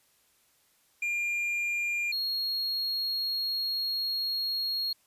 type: tone pair in turn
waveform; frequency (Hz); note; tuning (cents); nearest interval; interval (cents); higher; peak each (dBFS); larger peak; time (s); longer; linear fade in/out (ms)
triangle; 2400 / 4291; D7 / C8; +37 / +43; minor seventh; 1006; second; -26 / -27; first; 1.02-2.12 / 2.12-4.93; second; 5
effects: white hiss -67 dBFS RMS until 5.06 s + resampled to 32000 Hz